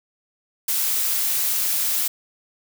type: noise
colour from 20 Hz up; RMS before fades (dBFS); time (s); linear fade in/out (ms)
blue; -22; 0.68-2.08; 5
effects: none